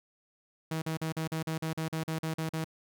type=tone bursts; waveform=sawtooth; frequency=160 Hz; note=D#3; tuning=49 cents sharp; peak=-27 dBFS; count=13; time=0.71-2.644 s; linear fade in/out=5 ms; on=110 ms; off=42 ms; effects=none